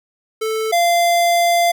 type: tone pair in turn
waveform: square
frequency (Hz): 440 / 690.2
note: A4 / F5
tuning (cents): 0 / -21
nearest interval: minor sixth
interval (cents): 779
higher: second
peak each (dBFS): -19 / -13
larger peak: second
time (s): 0.41-0.72 / 0.72-1.72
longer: second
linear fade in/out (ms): 10
effects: none